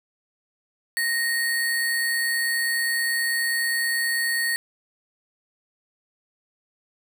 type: tone with sample-and-hold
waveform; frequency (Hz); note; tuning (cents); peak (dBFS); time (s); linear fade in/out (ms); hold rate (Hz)
sine; 1864.7; A#6; 0; -21; 0.97-4.56; 0; 6300
effects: none